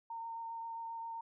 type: tone with vibrato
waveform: sine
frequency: 916 Hz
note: A#5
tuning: 31 cents flat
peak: -40 dBFS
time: 0.1-1.21 s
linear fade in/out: 5 ms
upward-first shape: triangle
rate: 7.5 Hz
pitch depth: 13 cents each way
effects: none